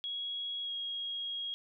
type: tone with pitch glide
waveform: sine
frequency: 3322 to 3282 Hz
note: G#7 to G#7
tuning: 0 to -21 cents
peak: -35 dBFS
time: 0.04-1.54 s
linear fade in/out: 0 ms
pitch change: -21 cents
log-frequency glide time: 0.63-0.71 s
effects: none